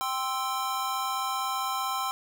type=chord; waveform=square; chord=C major; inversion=second; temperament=equal; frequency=784 / 1046.5 / 1318.5 Hz; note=G5 / C6 / E6; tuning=0 / 0 / 0 cents; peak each=-34 / -32 / -34 dBFS; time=0.01-2.11 s; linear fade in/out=0 ms; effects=none